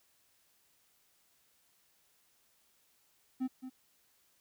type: tone with echo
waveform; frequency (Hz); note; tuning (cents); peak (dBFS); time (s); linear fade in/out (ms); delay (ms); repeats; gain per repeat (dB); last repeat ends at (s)
triangle; 258.3; C4; -22; -29; 3.4-3.48; 20; 220; 1; -10; 3.7
effects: white hiss -71 dBFS RMS until 4.4 s